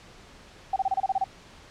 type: tone bursts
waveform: sine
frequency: 770 Hz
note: G5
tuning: 31 cents flat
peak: -21 dBFS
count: 9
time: 0.73-1.242 s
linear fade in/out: 5 ms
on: 32 ms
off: 28 ms
effects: pink hiss -50 dBFS RMS until 1.7 s + low-pass 6000 Hz 12 dB/octave